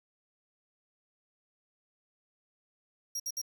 40% pulse tone bursts, 5640 Hz, F8, 16 cents sharp, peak -32 dBFS, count 3, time 3.15-3.416 s, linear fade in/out 5 ms, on 48 ms, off 61 ms, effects 11-bit

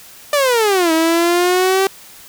sawtooth exponential two-way sweep, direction down then up, 599 to 319.5 to 389.7 Hz, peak -8 dBFS, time 0.33-1.87 s, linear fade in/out 2 ms, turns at 0.92 s, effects white hiss -40 dBFS RMS until 2.28 s

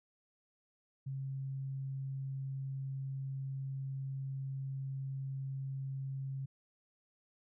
sine tone, 135.1 Hz, C#3, 44 cents flat, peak -37 dBFS, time 1.06-6.46 s, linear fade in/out 10 ms, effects none

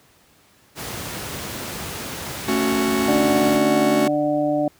pink noise, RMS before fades -30 dBFS, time 0.75-3.6 s, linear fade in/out 50 ms
45% pulse chord, F# minor, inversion first, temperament just, 222 / 277.5 / 370 Hz, A3 / C#4 / F#4, +16 / +2 / 0 cents, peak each -23 dBFS, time 2.48-4.08 s, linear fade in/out 5 ms
harmonic tone, 148.5 Hz, D3, 20 cents sharp, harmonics 1 / 2 / 4 / 5, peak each -32 / -21 / -21 / -26 dBFS, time 3.08-4.68 s, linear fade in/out 2 ms
effects pink hiss -55 dBFS RMS until 4.79 s + high-pass 80 Hz 12 dB/octave

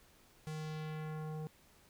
square tone with low-pass filter sweep, 155.3 Hz, D#3, 3 cents flat, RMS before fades -42 dBFS, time 0.47-1.47 s, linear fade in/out 0 ms, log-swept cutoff 9800 to 640 Hz, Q 1.1, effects pink hiss -65 dBFS RMS until 1.89 s

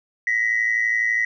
sine tone pair together, 1891 / 2003 Hz, A#6 / B6, +24 / +24 cents, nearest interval minor second, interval 100 cents, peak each -20 dBFS, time 0.27-1.25 s, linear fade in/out 2 ms, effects tanh soft clip ceiling -12 dBFS

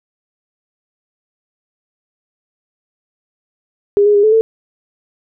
sine tone with pitch steps, 406.4 / 415.1 / 406.9 / 432.7 / 446.4 Hz, G#4 / G#4 / G#4 / A4 / A4, -38 / -1 / -35 / -29 / +25 cents, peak -7 dBFS, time 3.97-4.41 s, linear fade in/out 0 ms, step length 88 ms, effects none

